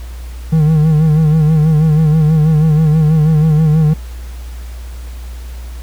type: tone with vibrato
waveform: triangle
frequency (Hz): 155.56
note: D#3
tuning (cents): 0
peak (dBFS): -5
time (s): 0.52-3.94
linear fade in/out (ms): 10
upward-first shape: sine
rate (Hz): 6.2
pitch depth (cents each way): 63
effects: added 60 Hz sine -24 dBFS peak until 5.82 s + pink hiss -40 dBFS RMS until 5.82 s